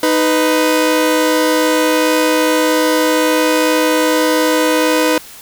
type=tone pair together; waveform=sawtooth; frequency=311.1 / 497.9 Hz; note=D#4 / B4; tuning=0 / +14 cents; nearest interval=minor sixth; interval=814 cents; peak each=-10 dBFS; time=0.03-5.18 s; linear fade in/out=2 ms; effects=white hiss -36 dBFS RMS until 5.41 s